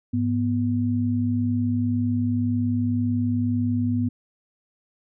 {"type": "tone pair together", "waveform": "sine", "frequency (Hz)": [103.4, 245.3], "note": ["G#2", "B3"], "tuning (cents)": [-7, -12], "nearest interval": "octave + minor third", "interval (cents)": 1495, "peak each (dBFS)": [-24, -22], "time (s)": [0.13, 4.09], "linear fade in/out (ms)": 10, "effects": []}